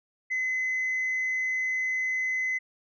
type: tone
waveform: sine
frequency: 2035 Hz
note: C7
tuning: 49 cents flat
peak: -24 dBFS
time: 0.3-2.59 s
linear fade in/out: 20 ms
effects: tanh soft clip ceiling -23 dBFS